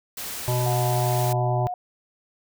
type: noise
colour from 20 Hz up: white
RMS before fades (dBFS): -33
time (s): 0.17-1.33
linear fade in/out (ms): 5
type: harmonic tone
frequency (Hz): 123.9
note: B2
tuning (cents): +6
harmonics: 1 / 3 / 5 / 7 / 8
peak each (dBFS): -22 / -31 / -29 / -32 / -36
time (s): 0.48-1.67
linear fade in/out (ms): 0
type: tone with vibrato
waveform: sine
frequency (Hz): 723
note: F#5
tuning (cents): -40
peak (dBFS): -27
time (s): 0.66-1.74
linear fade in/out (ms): 2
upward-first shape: sine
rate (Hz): 9.5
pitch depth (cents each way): 12
effects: none

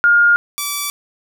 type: tone pair in turn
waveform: sine / 5% pulse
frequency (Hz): 1417 / 1155.9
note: F6 / D6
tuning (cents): +25 / -28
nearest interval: major third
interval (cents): 353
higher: first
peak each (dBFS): -8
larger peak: neither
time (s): 0.04-0.36 / 0.58-0.9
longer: neither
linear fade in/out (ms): 0
effects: none

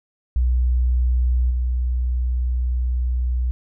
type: tone with level steps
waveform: sine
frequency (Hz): 61.74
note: B1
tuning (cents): 0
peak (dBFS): -15 / -18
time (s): 0.36-3.51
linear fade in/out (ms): 0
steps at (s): 1.5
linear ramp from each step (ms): 10
effects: none

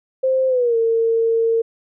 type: tone with pitch glide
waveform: sine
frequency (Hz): 523.3 to 455.6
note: C5 to A#4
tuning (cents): 0 to -40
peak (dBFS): -14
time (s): 0.23-1.62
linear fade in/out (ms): 10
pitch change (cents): -240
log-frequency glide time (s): 0.48-0.77
effects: none

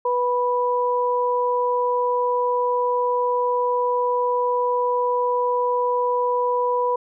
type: tone pair together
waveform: sine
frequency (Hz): 492 / 984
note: B4 / B5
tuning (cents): -7 / -7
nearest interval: octave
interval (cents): 1200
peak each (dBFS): -21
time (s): 0.05-6.96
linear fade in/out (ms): 5
effects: none

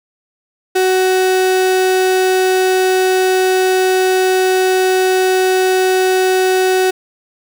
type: tone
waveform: 35% pulse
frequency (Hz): 373.5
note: F#4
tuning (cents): +16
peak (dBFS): -9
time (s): 0.75-6.91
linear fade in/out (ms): 10
effects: none

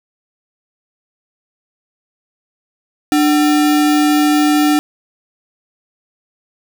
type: tone with sample-and-hold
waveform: sine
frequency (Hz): 297.8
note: D4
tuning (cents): +24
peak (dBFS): -9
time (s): 3.12-4.79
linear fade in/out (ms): 0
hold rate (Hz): 1050
effects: none

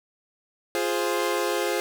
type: chord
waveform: sawtooth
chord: F minor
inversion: none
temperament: equal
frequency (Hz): 349.2 / 415.3 / 523.3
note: F4 / Ab4 / C5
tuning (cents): 0 / 0 / 0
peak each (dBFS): -24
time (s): 0.75-1.8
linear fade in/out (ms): 0
effects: none

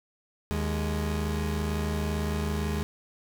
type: tone pair together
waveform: 30% pulse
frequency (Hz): 77.9 / 208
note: D#2 / G#3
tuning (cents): +3 / +3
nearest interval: octave + perfect fourth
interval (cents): 1700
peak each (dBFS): -26 / -29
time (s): 0.51-2.83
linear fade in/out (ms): 0
effects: none

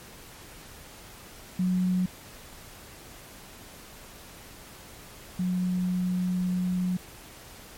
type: tone pair in turn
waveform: sine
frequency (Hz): 183 / 181.74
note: F#3 / F#3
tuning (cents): -19 / -31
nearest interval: unison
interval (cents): 12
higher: first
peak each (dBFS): -22 / -24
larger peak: first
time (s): 1.59-2.06 / 5.39-6.97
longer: second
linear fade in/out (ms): 5
effects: pink hiss -47 dBFS RMS until 7.77 s + MP3 64 kbps

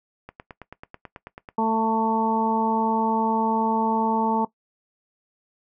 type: click train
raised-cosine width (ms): 0.5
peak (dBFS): -23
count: 12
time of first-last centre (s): 0.29-1.488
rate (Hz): 9.18
type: harmonic tone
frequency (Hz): 222.6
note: A3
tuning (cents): +20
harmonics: 1 / 2 / 3 / 4 / 5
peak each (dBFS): -24 / -27 / -33 / -22 / -32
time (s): 1.58-4.45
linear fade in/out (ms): 5
effects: noise-tail reverb RT60 0.1 s tail -18 dB re dry

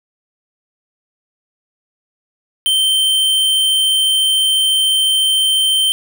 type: tone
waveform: square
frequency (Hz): 3113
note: G7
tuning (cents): -13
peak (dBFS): -12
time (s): 2.66-5.92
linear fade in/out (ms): 0
effects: none

